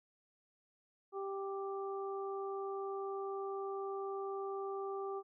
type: harmonic tone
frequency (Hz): 392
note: G4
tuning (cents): 0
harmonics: 1 / 2 / 3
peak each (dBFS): -39 / -46 / -46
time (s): 1.12-5.23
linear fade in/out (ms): 50
effects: none